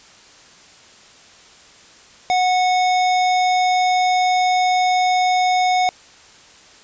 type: tone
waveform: square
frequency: 734 Hz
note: F#5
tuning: 14 cents flat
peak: -15 dBFS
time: 2.3-5.89 s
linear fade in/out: 0 ms
effects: white hiss -46 dBFS RMS until 6.83 s + resampled to 16000 Hz